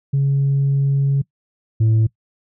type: tone pair in turn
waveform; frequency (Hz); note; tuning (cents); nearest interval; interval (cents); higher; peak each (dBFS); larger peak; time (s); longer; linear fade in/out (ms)
sine; 138.59 / 110.94; C#3 / A2; 0 / +15; major third; 385; first; -12 / -9; second; 0.13-1.22 / 1.8-2.07; first; 10
effects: noise-tail reverb RT60 0.1 s tail -22 dB re dry + tanh soft clip ceiling -11 dBFS